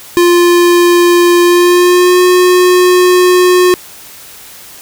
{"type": "tone with pitch glide", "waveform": "square", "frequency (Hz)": [349.2, 361.9], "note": ["F4", "F#4"], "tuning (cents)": [0, -38], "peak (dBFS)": -5, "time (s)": [0.17, 3.74], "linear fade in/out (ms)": 0, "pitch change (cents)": 62, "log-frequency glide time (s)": [1.43, 2.22], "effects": ["white hiss -33 dBFS RMS until 4.81 s"]}